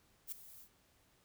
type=noise with ADSR envelope; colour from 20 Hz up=violet; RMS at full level=-40 dBFS; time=0.27-0.69 s; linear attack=50 ms; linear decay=5 ms; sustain=-16 dB; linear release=72 ms; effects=pink hiss -71 dBFS RMS until 1.24 s